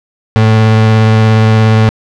35% pulse tone with vibrato, 110 Hz, A2, in tune, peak -3 dBFS, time 0.36-1.89 s, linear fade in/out 0 ms, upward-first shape triangle, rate 17 Hz, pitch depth 16 cents each way, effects low-pass 4000 Hz 12 dB/octave + 7-bit

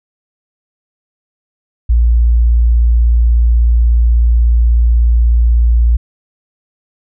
sine tone, 58.2 Hz, A#1, 2 cents flat, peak -6 dBFS, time 1.89-5.97 s, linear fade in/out 10 ms, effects none

